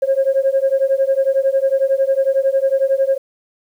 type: beating tone pair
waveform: sine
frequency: 534 / 545 Hz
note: C5 / C#5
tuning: +35 / -29 cents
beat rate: 11 Hz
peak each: -15 dBFS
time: 0.02-3.18 s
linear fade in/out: 10 ms
effects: tanh soft clip ceiling -7 dBFS + 8-bit